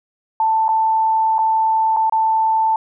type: tone with dropouts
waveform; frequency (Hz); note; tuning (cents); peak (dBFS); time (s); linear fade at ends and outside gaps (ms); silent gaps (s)
sine; 885; A5; +10; -13; 0.4-2.76; 2; 0.682-0.689 / 1.383-1.389 / 1.964-1.969 / 2.097-2.123
effects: none